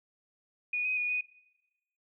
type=tone with pitch steps; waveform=sine; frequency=2460 / 2512 / 2453 / 2484 Hz; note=D#7 / D#7 / D#7 / D#7; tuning=-20 / +16 / -25 / -3 cents; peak=-28 dBFS; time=0.73-1.21 s; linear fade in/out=5 ms; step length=120 ms; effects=noise-tail reverb RT60 1.0 s tail -22 dB re dry